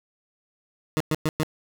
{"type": "tone bursts", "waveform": "20% pulse", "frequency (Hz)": 155.56, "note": "D#3", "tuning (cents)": 0, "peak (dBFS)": -16, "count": 4, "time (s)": [0.97, 1.432], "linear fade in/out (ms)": 0, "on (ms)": 33, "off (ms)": 110, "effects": []}